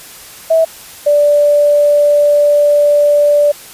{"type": "tone pair in turn", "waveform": "sine", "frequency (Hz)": [649, 584.7], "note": ["E5", "D5"], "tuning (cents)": [-27, -8], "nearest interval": "major second", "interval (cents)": 181, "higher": "first", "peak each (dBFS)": -6, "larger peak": "neither", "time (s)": [[0.5, 0.65], [1.06, 3.52]], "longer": "second", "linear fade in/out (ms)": 10, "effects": ["white hiss -34 dBFS RMS until 3.73 s", "resampled to 32000 Hz"]}